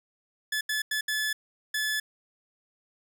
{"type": "tone bursts at uneven times", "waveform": "sawtooth", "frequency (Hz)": 1725, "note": "A6", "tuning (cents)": -35, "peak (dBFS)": -23, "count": 5, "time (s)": [[0.52, 0.61], [0.69, 0.82], [0.91, 1.01], [1.08, 1.33], [1.74, 2]], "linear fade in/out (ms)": 5, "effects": []}